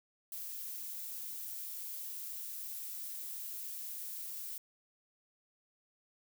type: noise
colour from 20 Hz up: violet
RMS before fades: -43 dBFS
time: 0.32-4.58 s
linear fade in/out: 2 ms
effects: none